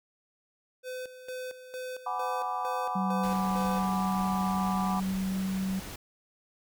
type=tone with tremolo; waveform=square; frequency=508 Hz; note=B4; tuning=49 cents sharp; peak=-36 dBFS; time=0.83-3.88 s; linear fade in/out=50 ms; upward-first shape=square; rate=2.2 Hz; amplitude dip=70%
type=chord; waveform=sine; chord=G# half-diminished seventh; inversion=third; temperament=equal; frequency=740 / 830.6 / 987.8 / 1174.7 Hz; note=F#5 / G#5 / B5 / D6; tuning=0 / 0 / 0 / 0 cents; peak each=-34 / -37 / -35 / -35 dBFS; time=2.06-5 s; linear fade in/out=5 ms
type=tone; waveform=sine; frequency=190 Hz; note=F#3; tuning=46 cents sharp; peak=-28 dBFS; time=2.95-5.8 s; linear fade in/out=10 ms
type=noise; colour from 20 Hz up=pink; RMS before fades=-42 dBFS; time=3.23-5.96 s; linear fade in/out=5 ms
effects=none